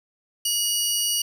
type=tone pair together; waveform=20% pulse; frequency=2900 / 4603 Hz; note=F#7 / D8; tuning=-35 / -36 cents; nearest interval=minor sixth; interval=799 cents; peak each=-18 / -20 dBFS; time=0.45-1.22 s; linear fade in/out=5 ms; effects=none